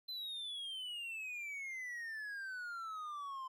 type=exponential sweep; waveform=triangle; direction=down; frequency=4085 to 1031 Hz; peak=-40 dBFS; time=0.08-3.48 s; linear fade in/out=10 ms; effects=none